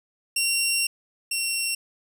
15% pulse tone pair in turn, 2748 / 2731 Hz, F7 / F7, -29 / -39 cents, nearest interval unison, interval 10 cents, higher first, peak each -14 / -17 dBFS, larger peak first, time 0.36-0.87 / 1.31-1.75 s, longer first, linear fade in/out 5 ms, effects none

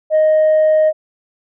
sine tone, 622.3 Hz, D#5, in tune, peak -7 dBFS, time 0.1-0.93 s, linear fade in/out 50 ms, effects tanh soft clip ceiling -7 dBFS

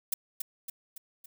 violet noise with echo, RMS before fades -28 dBFS, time 0.12-0.14 s, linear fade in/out 5 ms, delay 280 ms, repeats 4, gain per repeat -5 dB, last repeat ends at 1.26 s, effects none

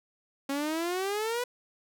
sawtooth exponential sweep, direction up, 272.3 to 498 Hz, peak -25 dBFS, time 0.49-1.44 s, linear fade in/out 5 ms, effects none

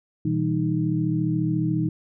sine tone cluster, 122 / 162.3 / 196.5 / 310.7 Hz, B2 / E3 / G3 / D#4, -21 / -27 / +4 / -2 cents, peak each -27 / -24 / -32 / -25 dBFS, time 0.25-1.89 s, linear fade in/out 5 ms, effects none

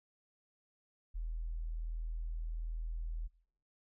sine tone, 40.67 Hz, E1, 23 cents flat, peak -36 dBFS, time 1.14-3.28 s, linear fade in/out 20 ms, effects noise-tail reverb RT60 0.8 s tail -25 dB re dry

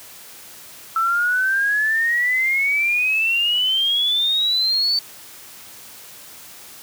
sine exponential sweep, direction up, 1318.5 to 4557 Hz, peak -16 dBFS, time 0.96-4.99 s, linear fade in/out 2 ms, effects white hiss -41 dBFS RMS until 6.82 s + high-pass 60 Hz 12 dB/octave

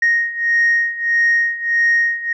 sine beating tone pair, 1864.7 / 1866.3 Hz, A#6 / A#6, 0 / +2 cents, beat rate 1.6 Hz, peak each -17 / -14 dBFS, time 0.02-2.33 s, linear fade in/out 5 ms, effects tanh soft clip ceiling -8 dBFS

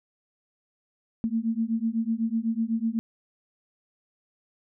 sine beating tone pair, 222.5 / 230.5 Hz, A3 / A#3, +20 / -19 cents, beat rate 8 Hz, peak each -27 dBFS, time 1.24-2.99 s, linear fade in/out 0 ms, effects none

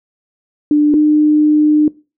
sine tone pair in turn, 297.1 / 302.1 Hz, D4 / D4, +20 / +49 cents, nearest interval unison, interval 29 cents, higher second, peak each -7 dBFS, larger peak neither, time 0.71-0.94 / 0.94-1.88 s, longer second, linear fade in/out 2 ms, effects noise-tail reverb RT60 0.3 s tail -21 dB re dry

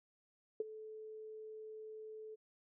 sine tone with ADSR envelope, 434.7 Hz, A4, 21 cents flat, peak -31 dBFS, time 0.6-2.36 s, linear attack 3 ms, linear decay 22 ms, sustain -16 dB, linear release 22 ms, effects none

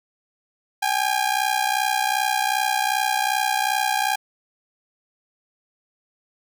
sawtooth ring-modulated tone, 808 Hz, G#5, 48 cents flat, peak -13 dBFS, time 0.82-4.16 s, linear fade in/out 10 ms, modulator 31.3 Hz, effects none

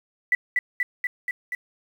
sine tone with echo, 1975.5 Hz, B6, in tune, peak -16 dBFS, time 0.32-0.35 s, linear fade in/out 2 ms, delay 240 ms, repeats 5, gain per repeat -2 dB, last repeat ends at 1.55 s, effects 8-bit

